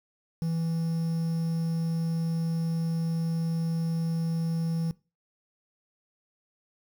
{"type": "tone with quantisation", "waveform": "triangle", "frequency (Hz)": 164.8, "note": "E3", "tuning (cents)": 0, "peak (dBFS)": -24, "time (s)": [0.42, 4.91], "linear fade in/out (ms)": 0, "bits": 8, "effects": ["noise-tail reverb RT60 0.3 s tail -21 dB re dry"]}